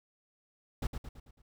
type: noise with echo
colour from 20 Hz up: brown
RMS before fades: -32 dBFS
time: 0.82-0.87 s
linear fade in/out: 5 ms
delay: 110 ms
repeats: 5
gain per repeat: -6 dB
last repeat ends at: 1.42 s
effects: none